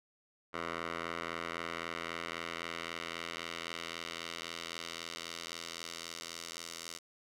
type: tone with band-pass filter sweep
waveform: 10% pulse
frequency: 83.8 Hz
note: E2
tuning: 29 cents sharp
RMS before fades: -42 dBFS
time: 0.53-6.99 s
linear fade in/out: 20 ms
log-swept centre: 1400 to 6100 Hz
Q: 1
effects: none